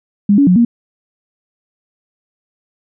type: tone with pitch steps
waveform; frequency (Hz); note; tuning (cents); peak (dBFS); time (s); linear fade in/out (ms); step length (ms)
sine; 203.1 / 282.1 / 181.2 / 235.5; G#3 / C#4 / F#3 / A#3; -38 / +30 / -36 / +18; -6; 0.29-0.65; 5; 90
effects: none